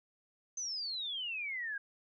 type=exponential sweep; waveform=sine; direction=down; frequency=6270 to 1596 Hz; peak=-36 dBFS; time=0.57-1.78 s; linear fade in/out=5 ms; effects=none